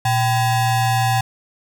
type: ring-modulated tone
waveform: square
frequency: 446.9 Hz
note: A4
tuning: 27 cents sharp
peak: -13 dBFS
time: 0.05-1.21 s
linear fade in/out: 5 ms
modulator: 329 Hz
effects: none